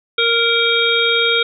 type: harmonic tone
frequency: 465.1 Hz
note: A#4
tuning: 4 cents flat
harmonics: 1 / 3 / 5 / 7 / 8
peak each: -19 / -19 / -19 / -19 / -19 dBFS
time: 0.18-1.43 s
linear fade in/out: 5 ms
effects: none